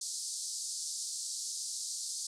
white band-pass noise, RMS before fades -39 dBFS, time 0.01-2.27 s, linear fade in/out 5 ms, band 4300 to 9200 Hz, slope 48 dB/octave, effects none

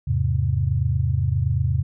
sine chord, E augmented, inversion none, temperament equal with one note detuned, 82.41 / 103.83 / 131.72 Hz, E2 / G#2 / B#2, 0 / 0 / +12 cents, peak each -23 / -23 / -22 dBFS, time 0.07-1.83 s, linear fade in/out 10 ms, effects none

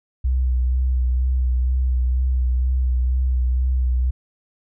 sine tone with vibrato, 63.1 Hz, B1, 38 cents sharp, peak -16 dBFS, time 0.24-4.11 s, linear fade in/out 10 ms, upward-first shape sine, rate 2.1 Hz, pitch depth 28 cents each way, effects none

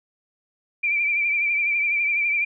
sine tone with vibrato, 2349 Hz, D7, in tune, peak -19 dBFS, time 0.83-2.45 s, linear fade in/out 10 ms, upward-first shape triangle, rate 12 Hz, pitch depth 58 cents each way, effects none

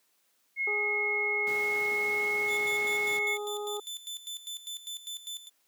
sine tone with pitch glide, 2165 to 2180 Hz, C#7 to C#7, -41 to -29 cents, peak -27 dBFS, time 0.56-3.38 s, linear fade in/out 50 ms, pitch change +12 cents, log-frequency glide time 1.2-3.17 s
harmonic tone, 415.3 Hz, G#4, in tune, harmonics 1 / 2 / 3, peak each -34 / -40 / -44 dBFS, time 0.67-3.8 s, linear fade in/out 5 ms
pink noise, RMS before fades -44 dBFS, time 1.47-3.19 s, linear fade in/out 0 ms
sawtooth tone with tremolo, 3520 Hz, A7, in tune, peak -33 dBFS, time 2.47-5.5 s, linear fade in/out 50 ms, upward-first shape square, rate 5 Hz, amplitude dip 75%
effects white hiss -71 dBFS RMS until 5.67 s + high-pass 200 Hz 12 dB/octave

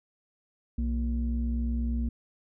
sine tone pair together, 61.63 / 233.1 Hz, B1 / A#3, -3 / 0 cents, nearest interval octave + major seventh, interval 2303 cents, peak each -26 / -31 dBFS, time 0.78-2.09 s, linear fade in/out 5 ms, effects tanh soft clip ceiling -20 dBFS

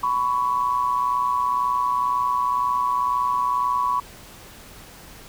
sine tone pair together, 996 / 1118 Hz, B5 / C#6, +14 / +14 cents, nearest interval major second, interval 200 cents, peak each -22 dBFS, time 0.03-4 s, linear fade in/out 5 ms, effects pink hiss -44 dBFS RMS until 5.28 s

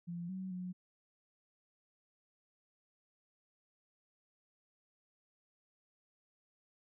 sine tone with pitch steps, 172.5 / 188 / 181.6 Hz, F3 / F#3 / F#3, -21 / +28 / -32 cents, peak -39 dBFS, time 0.07-0.73 s, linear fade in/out 20 ms, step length 220 ms, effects none

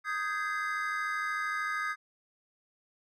triangle chord, Ab major seventh, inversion second, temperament equal with one note detuned, 1244.5 / 1568 / 1661.2 / 2061 Hz, Eb6 / G6 / Ab6 / C7, 0 / 0 / 0 / -27 cents, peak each -32 / -36 / -35 / -37 dBFS, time 0.04-1.96 s, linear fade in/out 50 ms, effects none

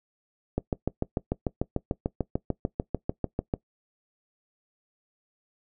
click train, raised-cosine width 2 ms, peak -12 dBFS, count 21, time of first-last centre 0.58-3.539 s, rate 6.76 Hz, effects noise-tail reverb RT60 0.1 s tail -20 dB re dry

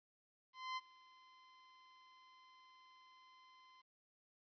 sawtooth tone with ADSR envelope, 1033 Hz, C6, 22 cents flat, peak -36 dBFS, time 0.53-3.82 s, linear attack 240 ms, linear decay 31 ms, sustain -23 dB, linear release 13 ms, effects resampled to 11025 Hz + 13-bit

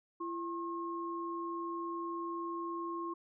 sine tone pair together, 338.7 / 1075.3 Hz, E4 / C6, +47 / +47 cents, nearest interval octave + minor sixth, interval 2000 cents, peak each -39 / -39 dBFS, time 0.2-3.14 s, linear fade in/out 10 ms, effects none

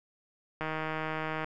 click train, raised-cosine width 0.5 ms, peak -19 dBFS, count 132, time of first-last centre 0.61-1.444 s, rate 157 Hz, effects none

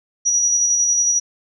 sine tone with tremolo, 5810 Hz, F#8, 32 cents flat, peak -13 dBFS, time 0.25-1.2 s, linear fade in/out 20 ms, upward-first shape square, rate 11 Hz, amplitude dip 25%, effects none

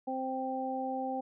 harmonic tone, 261.6 Hz, C4, in tune, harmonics 1 / 2 / 3, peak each -37 / -38 / -35 dBFS, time 0.07-1.21 s, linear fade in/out 10 ms, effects none

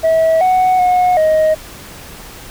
sine tone with pitch steps, 647 / 741 / 726 / 626 Hz, E5 / F#5 / F#5 / D#5, -32 / +2 / -33 / +10 cents, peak -6 dBFS, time 0.03-1.55 s, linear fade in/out 20 ms, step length 380 ms, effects tanh soft clip ceiling -8 dBFS + pink hiss -34 dBFS RMS until 2.5 s

